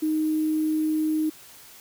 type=tone with sample-and-hold; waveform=sine; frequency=311.1 Hz; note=D#4; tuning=in tune; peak=-21 dBFS; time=0.02-1.3 s; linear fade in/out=10 ms; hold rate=11025 Hz; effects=white hiss -48 dBFS RMS until 1.8 s